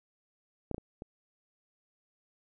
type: clicks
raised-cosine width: 2 ms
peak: -21 / -20 / -28 / -28 dBFS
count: 4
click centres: 0.713 / 0.745 / 0.781 / 1.021 s
effects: none